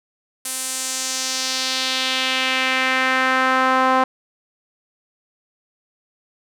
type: tone with band-pass filter sweep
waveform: sawtooth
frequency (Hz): 260.1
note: C4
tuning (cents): -10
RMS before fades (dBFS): -20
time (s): 0.45-4.04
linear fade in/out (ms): 5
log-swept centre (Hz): 9900 to 1000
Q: 1.8
effects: none